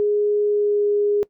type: tone with pitch glide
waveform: sine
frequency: 415.3 to 412 Hz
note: G#4 to G#4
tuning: 0 to -14 cents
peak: -16 dBFS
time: 0-1.23 s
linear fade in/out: 0 ms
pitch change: -14 cents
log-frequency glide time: 0.45-0.85 s
effects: noise-tail reverb RT60 0.1 s tail -20 dB re dry